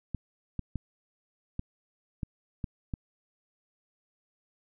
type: clicks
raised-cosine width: 5 ms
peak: -20 dBFS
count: 7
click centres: 0.147 / 0.593 / 0.757 / 1.594 / 2.232 / 2.642 / 2.938 s
effects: none